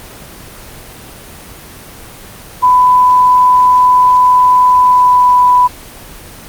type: tone with pitch glide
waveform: sine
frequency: 999 to 992.1 Hz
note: B5 to B5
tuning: +20 to +8 cents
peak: -4 dBFS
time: 2.62-5.68 s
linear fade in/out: 20 ms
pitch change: -12 cents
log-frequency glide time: 4.8-5.31 s
effects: pink hiss -32 dBFS RMS until 6.48 s + Opus 24 kbps